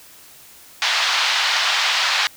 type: band-pass noise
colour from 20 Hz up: white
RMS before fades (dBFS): -19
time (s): 0.82-2.27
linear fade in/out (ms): 0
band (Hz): 810 to 4600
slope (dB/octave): 24
effects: white hiss -45 dBFS RMS until 2.36 s